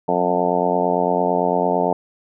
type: harmonic tone with a mistuned harmonic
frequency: 88.9 Hz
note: F2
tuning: 31 cents sharp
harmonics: 2 / 3 / 4 / 5 / 6 / 7 / 8 / 9 / 10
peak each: -26 / -27 / -28 / -23 / -26 / -23 / -23 / -28 / -24 dBFS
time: 0.08-1.93 s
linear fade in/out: 5 ms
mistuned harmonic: 2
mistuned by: +21 cents
effects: none